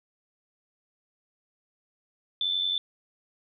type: tone with amplitude modulation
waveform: sine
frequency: 3520 Hz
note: A7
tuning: in tune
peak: -22 dBFS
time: 2.41-2.78 s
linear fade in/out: 2 ms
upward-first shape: sine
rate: 90.7 Hz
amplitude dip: 60%
effects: none